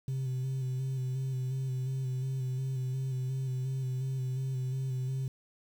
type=tone with vibrato; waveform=sine; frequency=130.7 Hz; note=C3; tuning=1 cent flat; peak=-28 dBFS; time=0.08-5.28 s; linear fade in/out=2 ms; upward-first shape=square; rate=2.8 Hz; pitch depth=27 cents each way; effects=tanh soft clip ceiling -29 dBFS + 9-bit